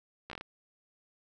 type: slowing click train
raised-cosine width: 0.3 ms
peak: -25 dBFS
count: 6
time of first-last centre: 0.3-0.41 s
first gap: 14 ms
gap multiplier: 1.23
effects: none